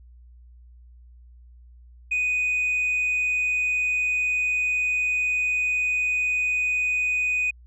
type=tone; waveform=sine; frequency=2489 Hz; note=D#7; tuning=in tune; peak=-19 dBFS; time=2.11-7.51 s; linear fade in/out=10 ms; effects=tanh soft clip ceiling -19 dBFS + added 60 Hz sine -46 dBFS peak until 7.66 s